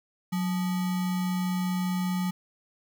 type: tone with sample-and-hold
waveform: sine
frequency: 182.5 Hz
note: F#3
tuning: 24 cents flat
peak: -25 dBFS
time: 0.32-2.31 s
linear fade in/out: 10 ms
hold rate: 1050 Hz
effects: none